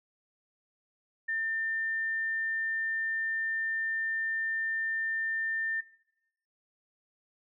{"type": "tone", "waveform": "sine", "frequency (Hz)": 1800, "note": "A6", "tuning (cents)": 39, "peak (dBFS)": -29, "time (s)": [1.28, 5.81], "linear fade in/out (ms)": 10, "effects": ["noise-tail reverb RT60 0.9 s tail -21 dB re dry"]}